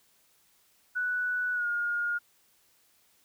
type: tone with pitch glide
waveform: sine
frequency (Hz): 1480 to 1424.6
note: F#6 to F6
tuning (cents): 0 to +34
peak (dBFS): -27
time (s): 0.95-2.19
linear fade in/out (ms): 20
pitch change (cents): -66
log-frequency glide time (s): 1.53-1.67
effects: white hiss -66 dBFS RMS until 3.24 s